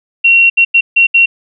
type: tone bursts at uneven times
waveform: sine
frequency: 2737 Hz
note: F7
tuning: 36 cents flat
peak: -4 dBFS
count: 5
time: 0.24-0.5 / 0.57-0.65 / 0.74-0.81 / 0.96-1.07 / 1.14-1.26 s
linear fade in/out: 10 ms
effects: none